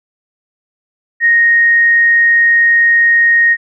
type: tone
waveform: sine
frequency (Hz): 1864.7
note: A#6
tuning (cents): 0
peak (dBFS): -6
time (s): 1.2-3.57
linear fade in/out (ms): 50
effects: none